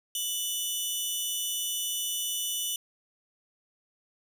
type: tone pair together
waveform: 15% pulse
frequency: 2969 / 3536 Hz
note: F#7 / A7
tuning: +5 / +8 cents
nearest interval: minor third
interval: 303 cents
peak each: -23 / -29 dBFS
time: 0.15-2.76 s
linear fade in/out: 2 ms
effects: none